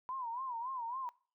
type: tone with vibrato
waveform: sine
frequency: 987.8 Hz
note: B5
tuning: in tune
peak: -37 dBFS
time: 0.09-1.09 s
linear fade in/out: 0 ms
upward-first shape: sine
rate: 3.6 Hz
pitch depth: 140 cents each way
effects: noise-tail reverb RT60 0.4 s tail -23 dB re dry